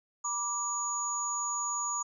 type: tone cluster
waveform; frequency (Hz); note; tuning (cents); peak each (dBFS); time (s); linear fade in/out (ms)
sine; 963 / 1174 / 6800; B5 / D6 / G#8; -44 / -1 / +40; -38 / -36 / -32; 0.24-2.03; 10
effects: none